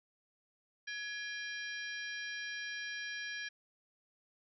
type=harmonic tone with a mistuned harmonic; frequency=800 Hz; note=G5; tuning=35 cents sharp; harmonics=2 / 3 / 4 / 5 / 6 / 7; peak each=-41 / -47 / -49 / -51 / -54 / -50 dBFS; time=0.87-3.49 s; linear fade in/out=10 ms; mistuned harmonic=2; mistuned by=+84 cents; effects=none